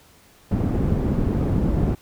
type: low-pass noise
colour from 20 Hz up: white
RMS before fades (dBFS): -21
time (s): 0.51-1.95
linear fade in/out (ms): 5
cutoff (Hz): 220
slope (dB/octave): 12
effects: pink hiss -53 dBFS RMS until 2.01 s